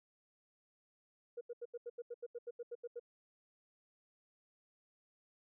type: tone bursts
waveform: sine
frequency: 477.1 Hz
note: A#4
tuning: 40 cents sharp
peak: -40 dBFS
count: 14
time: 1.37-2.997 s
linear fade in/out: 10 ms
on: 41 ms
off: 81 ms
effects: tanh soft clip ceiling -37 dBFS